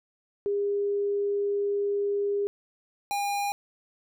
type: tone pair in turn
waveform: sine / square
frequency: 404.9 / 809.8 Hz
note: G#4 / G#5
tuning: -44 / -44 cents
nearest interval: octave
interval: 1200 cents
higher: second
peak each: -24 / -27 dBFS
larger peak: first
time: 0.46-2.47 / 3.11-3.52 s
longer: first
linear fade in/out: 0 ms
effects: none